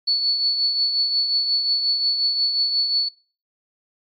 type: tone with tremolo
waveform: sine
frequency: 4435 Hz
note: C#8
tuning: in tune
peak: -15 dBFS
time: 0.07-3.09 s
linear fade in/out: 10 ms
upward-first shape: triangle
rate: 5.6 Hz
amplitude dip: 50%
effects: noise-tail reverb RT60 0.4 s tail -24 dB re dry + AAC 64 kbps